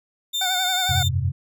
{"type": "tone", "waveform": "35% pulse", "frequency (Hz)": 3600, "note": "A7", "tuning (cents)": 39, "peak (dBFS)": -20, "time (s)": [0.33, 1.09], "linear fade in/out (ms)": 20}
{"type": "tone with vibrato", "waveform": "25% pulse", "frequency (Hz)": 740, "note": "F#5", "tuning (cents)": 0, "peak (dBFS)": -20, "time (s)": [0.41, 1.03], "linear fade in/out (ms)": 5, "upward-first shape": "sine", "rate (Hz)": 11, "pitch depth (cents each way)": 51}
{"type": "chord", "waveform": "sine", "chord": "F suspended second", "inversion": "none", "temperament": "equal", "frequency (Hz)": [87.31, 98, 130.81], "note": ["F2", "G2", "C3"], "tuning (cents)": [0, 0, 0], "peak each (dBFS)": -24, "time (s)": [0.89, 1.32], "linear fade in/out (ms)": 10}
{"effects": []}